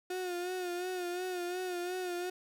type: tone with vibrato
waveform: 35% pulse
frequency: 360 Hz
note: F#4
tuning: 47 cents flat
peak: -33 dBFS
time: 0.1-2.3 s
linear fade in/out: 5 ms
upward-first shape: sine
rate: 2.8 Hz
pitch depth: 48 cents each way
effects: none